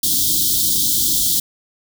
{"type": "band-stop noise", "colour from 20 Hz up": "white", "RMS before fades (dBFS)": -17, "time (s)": [0.03, 1.4], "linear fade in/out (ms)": 5, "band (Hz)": [350, 3200], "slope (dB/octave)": 96, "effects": []}